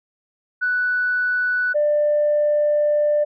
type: tone pair in turn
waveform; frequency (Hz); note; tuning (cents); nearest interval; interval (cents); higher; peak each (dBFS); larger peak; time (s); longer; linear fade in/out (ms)
sine; 1484 / 593.7; F#6 / D5; +5 / +19; octave + major third; 1586; first; -17 / -14; second; 0.61-1.74 / 1.74-3.25; second; 20
effects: tanh soft clip ceiling -11 dBFS